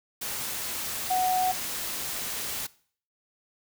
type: tone in noise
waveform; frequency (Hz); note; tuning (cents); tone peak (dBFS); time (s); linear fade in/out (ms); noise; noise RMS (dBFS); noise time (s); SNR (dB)
sine; 740; F#5; 0; -22; 1.1-1.52; 10; white; -33; 0.21-2.67; +8
effects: noise-tail reverb RT60 0.5 s tail -20 dB re dry